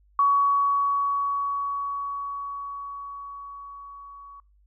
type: tone with level ramp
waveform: sine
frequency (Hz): 1125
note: C#6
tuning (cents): +25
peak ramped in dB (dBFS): -16 to -42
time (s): 0.19-4.4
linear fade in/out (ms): 2
effects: noise-tail reverb RT60 0.3 s tail -25 dB re dry + added 50 Hz sine -57 dBFS peak until 4.66 s